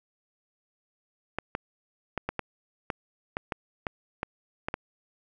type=clicks; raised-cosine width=0.5 ms; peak=-14 dBFS; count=12; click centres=1.386 / 1.551 / 2.177 / 2.29 / 2.393 / 2.902 / 3.369 / 3.522 / 3.868 / 4.231 / 4.685 / 4.741 s; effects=none